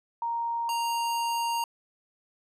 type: tone pair in turn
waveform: sine / square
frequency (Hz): 932.3 / 932.3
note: A#5 / A#5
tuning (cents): 0 / 0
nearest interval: unison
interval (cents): 0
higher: neither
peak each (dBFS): -27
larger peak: neither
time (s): 0.22-0.69 / 0.69-1.64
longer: second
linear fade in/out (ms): 2
effects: resampled to 32000 Hz